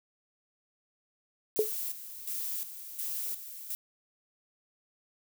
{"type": "noise with tremolo", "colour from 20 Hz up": "violet", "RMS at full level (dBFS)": -35, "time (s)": [1.56, 3.75], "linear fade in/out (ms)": 0, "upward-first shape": "square", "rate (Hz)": 1.4, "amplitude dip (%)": 65}
{"type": "tone with exponential decay", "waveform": "sine", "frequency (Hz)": 428.6, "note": "A4", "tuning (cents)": -45, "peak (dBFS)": -18, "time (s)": [1.59, 1.71], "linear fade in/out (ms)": 1, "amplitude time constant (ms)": 25}
{"effects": []}